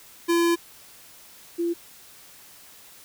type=tone pair in turn; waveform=square / sine; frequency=340 / 341.3 Hz; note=F4 / F4; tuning=-46 / -40 cents; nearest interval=unison; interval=6 cents; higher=second; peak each=-19 / -22 dBFS; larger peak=first; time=0.28-0.56 / 1.58-1.74 s; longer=first; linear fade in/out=20 ms; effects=white hiss -49 dBFS RMS until 3.04 s